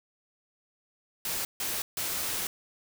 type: noise bursts at uneven times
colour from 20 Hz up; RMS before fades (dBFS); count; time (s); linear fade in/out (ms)
white; -32; 3; 1.25-1.45 / 1.6-1.82 / 1.97-2.47; 2
effects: none